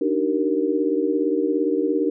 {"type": "chord", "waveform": "sine", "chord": "Eb major seventh", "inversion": "third", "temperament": "equal with one note detuned", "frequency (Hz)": [293.7, 311.1, 382.8, 466.2], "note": ["D4", "Eb4", "G4", "Bb4"], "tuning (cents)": [0, 0, -41, 0], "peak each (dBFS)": -24, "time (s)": [0.01, 2.1], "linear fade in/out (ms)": 5, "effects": []}